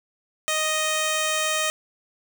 5% pulse tone with notch filter, 622.3 Hz, D#5, in tune, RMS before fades -24 dBFS, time 0.48-1.7 s, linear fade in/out 0 ms, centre 4700 Hz, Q 1.8, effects none

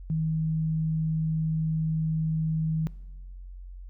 sine tone, 158.6 Hz, D#3, 33 cents sharp, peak -24 dBFS, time 0.1-2.87 s, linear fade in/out 0 ms, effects noise-tail reverb RT60 1.0 s tail -20 dB re dry + added 45 Hz sine -39 dBFS peak until 3.89 s

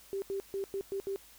sine tone bursts at uneven times, 392 Hz, G4, in tune, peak -32 dBFS, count 6, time 0.13-0.22 / 0.3-0.4 / 0.54-0.64 / 0.74-0.81 / 0.92-1 / 1.07-1.16 s, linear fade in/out 0 ms, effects added 50 Hz sine -67 dBFS peak until 1.38 s + white hiss -57 dBFS RMS until 1.38 s

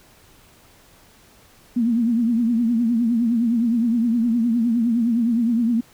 sine tone with vibrato, 233.1 Hz, A#3, in tune, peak -16 dBFS, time 1.76-5.81 s, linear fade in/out 10 ms, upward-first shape triangle, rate 9.7 Hz, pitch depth 110 cents each way, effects pink hiss -52 dBFS RMS until 5.93 s

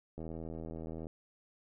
click train, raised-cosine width 2 ms, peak -30 dBFS, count 73, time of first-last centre 0.18-1.069 s, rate 81 Hz, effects none

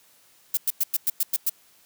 violet noise bursts, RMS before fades -22 dBFS, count 8, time 0.54-1.496 s, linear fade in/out 5 ms, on 32 ms, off 100 ms, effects white hiss -58 dBFS RMS until 1.85 s + high-pass 80 Hz 12 dB/octave

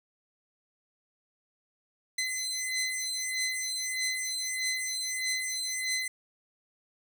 15% pulse beating tone pair, 2037 / 2038.6 Hz, C7 / C7, -47 / -46 cents, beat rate 1.6 Hz, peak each -27 dBFS, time 2.18-6.08 s, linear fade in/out 5 ms, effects none

